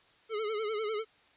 square tone with vibrato, 430.5 Hz, A4, 38 cents flat, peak -32 dBFS, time 0.29-1.05 s, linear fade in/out 50 ms, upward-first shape sine, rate 10 Hz, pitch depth 78 cents each way, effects white hiss -63 dBFS RMS until 1.36 s + resampled to 8000 Hz

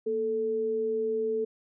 sine tone pair together, 233.5 / 440 Hz, A#3 / A4, +3 / 0 cents, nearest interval major seventh, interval 1097 cents, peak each -38 / -26 dBFS, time 0.06-1.45 s, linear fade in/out 10 ms, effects none

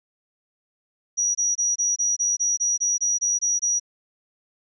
sine tone bursts, 5800 Hz, F#8, 35 cents flat, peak -19 dBFS, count 13, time 1.17-3.798 s, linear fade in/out 20 ms, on 180 ms, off 24 ms, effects none

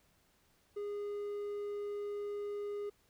triangle tone, 410.5 Hz, G#4, 20 cents flat, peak -35 dBFS, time 0.76-2.9 s, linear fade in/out 10 ms, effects pink hiss -71 dBFS RMS until 3.09 s

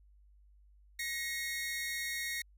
sawtooth tone pair together, 1888.1 / 2172 Hz, A#6 / C#7, +22 / -36 cents, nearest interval major second, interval 242 cents, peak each -34 / -36 dBFS, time 0.99-2.42 s, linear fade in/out 5 ms, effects added 50 Hz sine -59 dBFS peak until 2.57 s

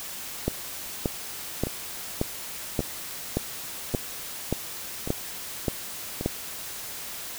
two click trains, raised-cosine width 2 ms, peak -17 / -10 dBFS, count 5 / 11, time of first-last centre 1.67-6.21 / 0.48-6.26 s, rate 0.881 / 1.73 Hz, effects white hiss -37 dBFS RMS until 7.38 s

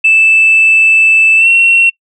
sine tone with pitch glide, 2637 to 2722 Hz, E7 to F7, 0 to -45 cents, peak -3 dBFS, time 0.04-1.9 s, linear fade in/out 10 ms, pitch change +55 cents, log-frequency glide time 1.37-1.48 s, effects noise-tail reverb RT60 0.1 s tail -23 dB re dry + tanh soft clip ceiling 0 dBFS

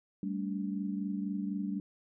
sine chord, G suspended second, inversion none, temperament equal with one note detuned, 196 / 220 / 287.6 Hz, G3 / A3 / D4, 0 / 0 / -36 cents, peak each -34 / -40 / -38 dBFS, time 0.23-1.8 s, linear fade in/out 2 ms, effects none

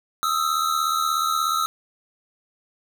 square tone pair together, 1257 / 1333.7 Hz, D#6 / E6, +17 / +20 cents, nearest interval minor second, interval 103 cents, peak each -24 dBFS, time 0.23-1.66 s, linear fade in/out 0 ms, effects none

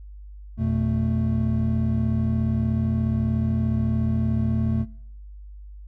triangle tone cluster, 85.1 / 121.9 / 221.5 Hz, F2 / B2 / A3, -44 / -22 / +12 cents, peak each -23 dBFS, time 0.57-4.86 s, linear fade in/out 50 ms, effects noise-tail reverb RT60 0.8 s tail -24 dB re dry + added 50 Hz sine -38 dBFS peak until 5.87 s

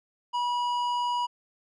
sine tone with tanh clipping, 971 Hz, B5, 30 cents flat, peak -27 dBFS, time 0.33-1.27 s, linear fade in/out 20 ms, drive 11 dB, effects none

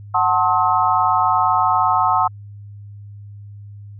sine chord, F# diminished seventh, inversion none, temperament just, 740 / 888 / 1065.6 / 1278.7 Hz, F#5 / A5 / C6 / Eb6, 0 / +16 / +31 / +47 cents, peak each -19 dBFS, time 0.14-2.28 s, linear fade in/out 10 ms, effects added 102 Hz sine -34 dBFS peak until 3.99 s

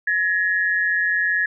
sine tone pair together, 1687.1 / 1868 Hz, G#6 / A#6, +27 / +3 cents, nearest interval major second, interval 176 cents, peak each -19 / -22 dBFS, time 0.07-1.46 s, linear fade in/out 5 ms, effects none

